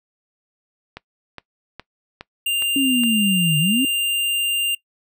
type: click train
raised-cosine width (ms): 0.3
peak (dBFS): -17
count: 6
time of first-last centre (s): 0.97-3.036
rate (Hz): 2.42
type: tone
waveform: square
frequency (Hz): 2794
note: F7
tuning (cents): 0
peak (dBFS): -19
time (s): 2.46-4.75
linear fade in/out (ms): 5
type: linear two-way sweep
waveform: sine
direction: down then up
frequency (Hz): 279.9 to 146.83 to 279.9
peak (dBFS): -17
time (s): 2.76-3.85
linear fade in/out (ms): 2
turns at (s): 3.59
effects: noise-tail reverb RT60 0.1 s tail -21 dB re dry